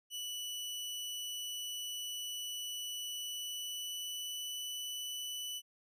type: tone with pitch glide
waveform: sawtooth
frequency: 2960 to 2977 Hz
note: F#7 to F#7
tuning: 0 to +10 cents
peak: -36 dBFS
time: 0.1-5.62 s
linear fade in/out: 50 ms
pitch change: +10 cents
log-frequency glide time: 2.99-4.6 s
effects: none